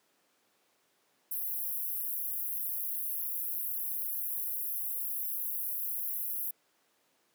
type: high-pass noise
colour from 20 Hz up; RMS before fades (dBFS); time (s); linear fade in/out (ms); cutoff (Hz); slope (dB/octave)
pink; -35; 1.31-6.51; 5; 11000; 96
effects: pink hiss -71 dBFS RMS until 7.34 s + high-pass 300 Hz 12 dB/octave